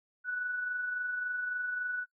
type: tone with amplitude modulation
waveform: sine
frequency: 1480 Hz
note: F#6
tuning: in tune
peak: -30 dBFS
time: 0.24-2.06 s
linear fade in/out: 50 ms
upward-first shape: sine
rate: 23.6 Hz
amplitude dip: 35%
effects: noise-tail reverb RT60 0.1 s tail -22 dB re dry